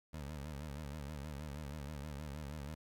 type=tone with vibrato; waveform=20% pulse; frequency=73.42 Hz; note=D2; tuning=in tune; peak=-38 dBFS; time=0.13-2.75 s; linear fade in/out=10 ms; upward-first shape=sine; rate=6.3 Hz; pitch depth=130 cents each way; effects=12-bit